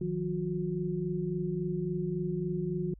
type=tone cluster; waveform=sine; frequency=156.1 / 179.7 / 362 Hz; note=D#3 / F3 / F#4; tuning=+6 / +50 / -38 cents; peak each=-34 / -34 / -34 dBFS; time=0.01-2.94 s; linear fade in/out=5 ms; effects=added 50 Hz sine -50 dBFS peak until 2.99 s